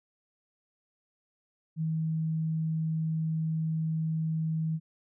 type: tone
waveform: sine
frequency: 159.7 Hz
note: D#3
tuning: 45 cents sharp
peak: -27 dBFS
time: 1.76-4.8 s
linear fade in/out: 50 ms
effects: none